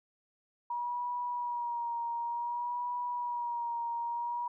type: tone with vibrato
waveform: sine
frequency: 956 Hz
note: A#5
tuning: 43 cents sharp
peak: -32 dBFS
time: 0.7-4.48 s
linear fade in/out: 5 ms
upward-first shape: sine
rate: 0.55 Hz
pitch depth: 33 cents each way
effects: none